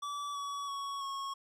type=tone with pitch steps; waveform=square; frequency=1153 / 1133.8 / 1115 / 1096.5 Hz; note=D6 / C#6 / C#6 / C#6; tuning=-32 / +39 / +10 / -19 cents; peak=-37 dBFS; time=0.02-1.34 s; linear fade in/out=10 ms; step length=330 ms; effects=low-pass 8000 Hz 12 dB/octave + 12-bit